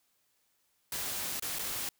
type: noise with dropouts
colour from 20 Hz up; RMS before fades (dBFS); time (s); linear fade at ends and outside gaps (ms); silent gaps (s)
white; -36; 0.92-1.89; 2; 1.397-1.423 / 1.587-1.592
effects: white hiss -74 dBFS RMS until 1.99 s